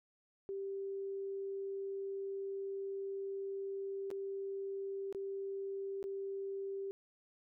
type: tone with dropouts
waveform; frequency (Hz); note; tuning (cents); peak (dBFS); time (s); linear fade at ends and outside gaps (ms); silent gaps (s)
sine; 392; G4; 0; -38; 0.49-6.91; 0; 4.104-4.113 / 5.126-5.148 / 6.028-6.04
effects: none